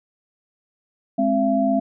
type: tone cluster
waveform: sine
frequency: 208.6 / 264.6 / 676 Hz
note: G#3 / C4 / E5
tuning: +8 / +20 / +43 cents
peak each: -23 / -20 / -20 dBFS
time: 1.18-1.8 s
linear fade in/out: 10 ms
effects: none